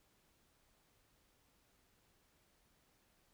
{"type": "silence", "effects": ["pink hiss -74 dBFS RMS until 3.33 s"]}